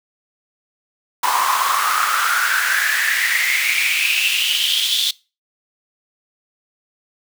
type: noise with high-pass filter sweep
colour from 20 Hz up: pink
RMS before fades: -18 dBFS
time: 1.23-5.11 s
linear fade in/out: 5 ms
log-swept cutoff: 960 to 3600 Hz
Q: 7.6
effects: noise-tail reverb RT60 0.3 s tail -22 dB re dry